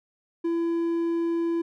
triangle tone, 335.9 Hz, E4, 33 cents sharp, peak -21 dBFS, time 0.44-1.62 s, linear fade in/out 10 ms, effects none

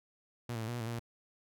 sawtooth tone with pitch steps, 119.7 / 113 / 110.3 / 119.7 / 120.8 / 111.7 / 117.8 / 117 Hz, A#2 / A2 / A2 / A#2 / B2 / A2 / A#2 / A#2, +46 / +47 / +5 / +46 / -38 / +27 / +19 / +7 cents, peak -32 dBFS, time 0.49-0.994 s, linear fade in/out 5 ms, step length 63 ms, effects none

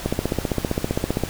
click train, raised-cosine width 2 ms, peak -7 dBFS, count 19, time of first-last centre 0.06-1.236 s, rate 15.3 Hz, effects added 86 Hz sine -42 dBFS peak until 1.29 s + pink hiss -34 dBFS RMS until 1.29 s

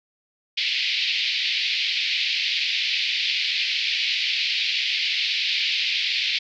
pink band-pass noise, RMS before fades -24 dBFS, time 0.57-6.39 s, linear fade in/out 10 ms, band 2200 to 4700 Hz, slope 48 dB/octave, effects none

